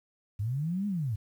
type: linear two-way sweep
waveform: sine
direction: up then down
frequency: 95.7 to 210 to 95.7 Hz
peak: -28 dBFS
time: 0.39-1.16 s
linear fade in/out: 10 ms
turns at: 0.87 s
effects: 10-bit